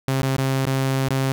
sawtooth tone with dropouts, 133.8 Hz, C3, 39 cents sharp, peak -15 dBFS, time 0.08-1.32 s, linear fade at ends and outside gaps 0 ms, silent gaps 0.218-0.23 / 0.366-0.383 / 0.653-0.668 / 1.085-1.106 s, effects none

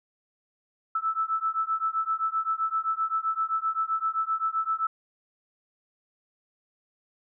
sine beating tone pair, 1311 / 1318.7 Hz, E6 / E6, -10 / 0 cents, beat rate 7.7 Hz, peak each -28 / -28 dBFS, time 0.95-4.87 s, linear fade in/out 5 ms, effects none

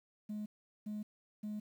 sine tone bursts, 210.8 Hz, G#3, 26 cents sharp, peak -36 dBFS, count 3, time 0.29-1.6 s, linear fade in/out 10 ms, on 170 ms, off 400 ms, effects tanh soft clip ceiling -37 dBFS + 11-bit

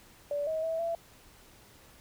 sine tone with pitch steps, 579 / 635 / 651 / 671 Hz, D5 / D#5 / E5 / E5, -25 / +35 / -22 / +31 cents, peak -29 dBFS, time 0.31-0.95 s, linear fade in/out 2 ms, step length 160 ms, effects pink hiss -57 dBFS RMS until 2 s

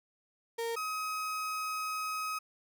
35% pulse tone pair in turn, 461.9 / 1266.3 Hz, A#4 / D#6, -16 / +30 cents, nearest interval octave + perfect fourth, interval 1746 cents, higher second, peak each -31 / -32 dBFS, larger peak first, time 0.58-0.76 / 0.76-2.39 s, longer second, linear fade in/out 10 ms, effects none

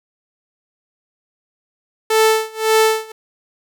sawtooth tone with tremolo, 440 Hz, A4, in tune, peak -6 dBFS, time 2.1-3.12 s, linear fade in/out 5 ms, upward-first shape sine, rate 1.8 Hz, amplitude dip 95%, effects none

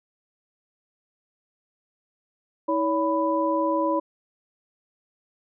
sine tone cluster, 321.2 / 566 / 992 Hz, E4 / C#5 / B5, -45 / +36 / +7 cents, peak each -25 dBFS, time 2.68-4 s, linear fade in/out 10 ms, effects none

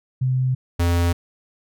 sine / square tone pair in turn, 129 / 86.1 Hz, C3 / F2, -24 / -24 cents, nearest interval perfect fifth, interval 700 cents, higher first, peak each -17 dBFS, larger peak neither, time 0.21-0.55 / 0.79-1.13 s, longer neither, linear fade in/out 10 ms, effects none

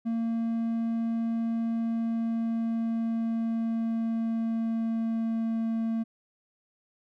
triangle tone with pitch glide, 228.8 to 226 Hz, A#3 to A3, -32 to +47 cents, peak -24 dBFS, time 0.05-6.04 s, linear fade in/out 20 ms, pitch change -21 cents, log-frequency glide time 1.73-5.71 s, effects none

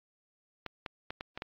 clicks, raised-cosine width 0.3 ms, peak -21 dBFS, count 6, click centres 0.663 / 0.862 / 1.105 / 1.209 / 1.375 / 1.421 s, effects low-pass 5000 Hz 12 dB/octave + AAC 32 kbps

